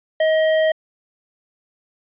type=tone with tanh clipping; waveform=sine; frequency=632 Hz; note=D#5; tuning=27 cents sharp; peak=-16 dBFS; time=0.2-0.72 s; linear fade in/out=5 ms; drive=16 dB; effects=resampled to 8000 Hz